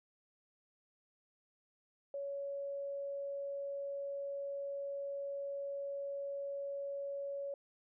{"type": "tone", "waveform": "sine", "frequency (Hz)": 560, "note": "C#5", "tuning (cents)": 18, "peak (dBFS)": -38, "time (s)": [2.14, 7.54], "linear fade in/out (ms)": 2, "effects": []}